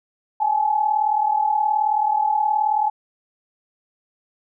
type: tone pair together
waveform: sine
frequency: 820 / 858.8 Hz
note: G#5 / A5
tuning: -22 / -42 cents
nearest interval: minor second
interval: 80 cents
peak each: -22 / -18 dBFS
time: 0.4-2.9 s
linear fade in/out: 10 ms
effects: none